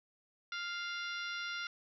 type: harmonic tone with a mistuned harmonic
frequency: 698.5 Hz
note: F5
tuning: in tune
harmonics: 2 / 3 / 4 / 5 / 6 / 7 / 8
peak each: -40 / -45 / -47 / -47 / -50 / -53 / -52 dBFS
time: 0.52-1.67 s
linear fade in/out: 2 ms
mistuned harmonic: 6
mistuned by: -39 cents
effects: none